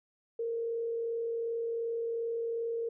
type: tone with frequency modulation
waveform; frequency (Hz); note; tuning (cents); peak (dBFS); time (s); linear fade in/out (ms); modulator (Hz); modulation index
sine; 461.8; A#4; -16; -31; 0.39-2.89; 5; 42.7; 0.26
effects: none